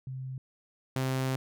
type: tone pair in turn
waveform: sine / sawtooth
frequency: 130.81 / 131.27 Hz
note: C3 / C3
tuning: 0 / +6 cents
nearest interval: unison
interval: 6 cents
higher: second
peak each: -35 / -24 dBFS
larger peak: second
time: 0.07-0.38 / 0.96-1.36 s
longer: second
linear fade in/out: 2 ms
effects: none